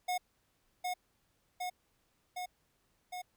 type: tone with echo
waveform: square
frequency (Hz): 725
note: F#5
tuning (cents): -35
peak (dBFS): -32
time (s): 0.08-0.18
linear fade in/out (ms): 10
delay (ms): 760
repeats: 4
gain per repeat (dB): -2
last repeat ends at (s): 3.22
effects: pink hiss -75 dBFS RMS until 3.36 s